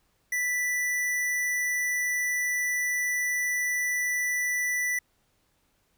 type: tone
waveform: square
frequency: 1975.5 Hz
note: B6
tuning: in tune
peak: -26 dBFS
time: 0.32-4.99 s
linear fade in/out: 5 ms
effects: pink hiss -70 dBFS RMS until 5.97 s